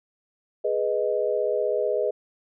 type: chord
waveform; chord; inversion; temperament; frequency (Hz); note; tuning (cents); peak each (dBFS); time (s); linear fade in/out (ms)
sine; G# minor; none; equal with one note detuned; 418 / 493.9 / 622.3; G#4 / B4 / D#5; +11 / 0 / 0; -26; 0.64-2.11; 10
effects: none